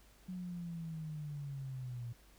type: linear sweep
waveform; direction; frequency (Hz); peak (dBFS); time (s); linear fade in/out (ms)
sine; down; 185 to 116.54; -40; 0.28-2.13; 10
effects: added 50 Hz sine -63 dBFS peak until 2.38 s + pink hiss -65 dBFS RMS until 2.38 s